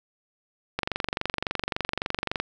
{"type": "click train", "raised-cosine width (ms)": 0.3, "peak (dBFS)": -10, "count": 39, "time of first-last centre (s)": [0.79, 2.4], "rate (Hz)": 23.6, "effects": []}